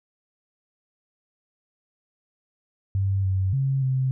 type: tone with pitch steps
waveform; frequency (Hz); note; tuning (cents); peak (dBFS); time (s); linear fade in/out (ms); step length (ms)
sine; 97.3 / 94.9 / 135.3 / 131.1; G2 / F#2 / C#3 / C3; -12 / +44 / -42 / +4; -20; 2.95-4.11; 0; 290
effects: none